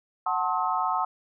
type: chord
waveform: sine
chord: F# diminished seventh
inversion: none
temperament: just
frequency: 740 / 888 / 1065.6 / 1278.7 Hz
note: F#5 / A5 / C6 / Eb6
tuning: 0 / +16 / +31 / +47 cents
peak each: -29 dBFS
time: 0.26-1.05 s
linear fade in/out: 5 ms
effects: none